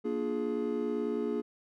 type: chord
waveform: triangle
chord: Bb dominant seventh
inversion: none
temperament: just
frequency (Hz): 233.1 / 291.4 / 349.6 / 419.5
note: Bb3 / D4 / F4 / Ab4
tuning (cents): 0 / -13 / +2 / +17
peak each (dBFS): -33 / -35 / -36 / -31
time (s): 0.04-1.42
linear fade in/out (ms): 20
effects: none